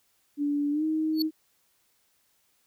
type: tone with pitch glide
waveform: sine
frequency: 289.4 to 313.8 Hz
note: D4 to D#4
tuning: -25 to +15 cents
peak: -24 dBFS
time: 0.37-1.31 s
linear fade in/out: 50 ms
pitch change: +140 cents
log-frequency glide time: 0.71-0.84 s
type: tone with exponential growth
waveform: square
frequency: 4435 Hz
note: C#8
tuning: in tune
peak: -24 dBFS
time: 1.13-1.22 s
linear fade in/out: 2 ms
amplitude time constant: 18 ms
effects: white hiss -69 dBFS RMS until 2.66 s